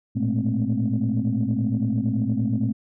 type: tone cluster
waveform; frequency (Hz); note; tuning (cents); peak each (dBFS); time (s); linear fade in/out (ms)
sine; 110.8 / 119.6 / 211.4 / 223.9 / 262.1; A2 / A#2 / G#3 / A3 / C4; +13 / +45 / +31 / +30 / +3; -26; 0.15-2.73; 20
effects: tanh soft clip ceiling -13 dBFS